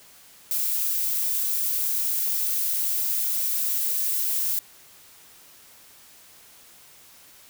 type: noise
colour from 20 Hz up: violet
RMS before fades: -25 dBFS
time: 0.51-4.59 s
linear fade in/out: 0 ms
effects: white hiss -51 dBFS RMS until 7.49 s